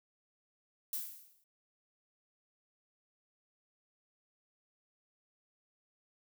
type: noise with exponential decay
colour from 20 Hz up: violet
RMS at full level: -35 dBFS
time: 0.93-1.44 s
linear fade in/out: 1 ms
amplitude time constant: 110 ms
effects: none